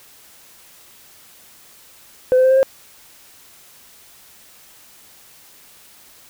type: tone with pitch steps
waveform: sine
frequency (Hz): 509 / 515.2 / 521.5 / 527.9 / 534.3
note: C5 / C5 / C5 / C5 / C5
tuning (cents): -48 / -27 / -6 / +15 / +36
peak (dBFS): -8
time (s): 2.32-2.63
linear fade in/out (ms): 0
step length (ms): 62
effects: tanh soft clip ceiling -8 dBFS + white hiss -47 dBFS RMS until 6.29 s